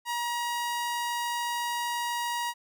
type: tone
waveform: sawtooth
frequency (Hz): 953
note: A#5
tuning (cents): +38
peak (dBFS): -25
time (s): 0.05-2.54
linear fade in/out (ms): 50
effects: none